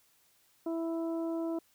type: harmonic tone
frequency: 330 Hz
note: E4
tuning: 2 cents sharp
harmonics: 1 / 2 / 3 / 4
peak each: -32 / -39 / -48 / -53 dBFS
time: 0.66-1.59 s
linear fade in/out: 5 ms
effects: white hiss -68 dBFS RMS until 1.74 s